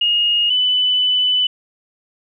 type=tone pair in turn; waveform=sine; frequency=2859 / 2996 Hz; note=F7 / F#7; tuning=+40 / +21 cents; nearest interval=minor second; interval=81 cents; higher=second; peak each=-13 dBFS; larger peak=neither; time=0.01-0.5 / 0.5-1.47 s; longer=second; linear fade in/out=5 ms; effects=none